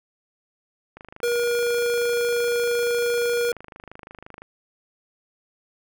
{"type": "click train", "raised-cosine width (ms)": 0.5, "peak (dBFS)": -25, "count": 90, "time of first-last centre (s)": [0.97, 4.42], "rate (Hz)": 25.8}
{"type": "tone", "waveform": "square", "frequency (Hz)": 477.2, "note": "A#4", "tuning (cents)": 41, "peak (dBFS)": -21, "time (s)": [1.23, 3.52], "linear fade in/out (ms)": 2}
{"effects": []}